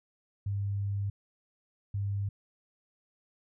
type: tone pair in turn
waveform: sine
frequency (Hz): 100 / 100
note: G2 / G2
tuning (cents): +35 / +35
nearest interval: unison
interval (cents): 0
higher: neither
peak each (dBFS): -29 / -29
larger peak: neither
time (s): 0.46-1.1 / 1.94-2.29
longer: first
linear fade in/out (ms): 5
effects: none